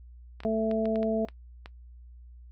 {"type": "clicks", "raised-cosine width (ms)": 0.3, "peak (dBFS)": -26, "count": 8, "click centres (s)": [0.404, 0.435, 0.713, 0.856, 0.958, 1.03, 1.286, 1.659]}
{"type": "harmonic tone", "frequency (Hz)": 220.8, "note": "A3", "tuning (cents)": 6, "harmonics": [1, 2, 3], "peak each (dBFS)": [-28, -29, -28], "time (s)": [0.45, 1.25], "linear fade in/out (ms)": 0}
{"effects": ["noise-tail reverb RT60 0.1 s tail -18 dB re dry", "added 60 Hz sine -46 dBFS peak until 2.51 s"]}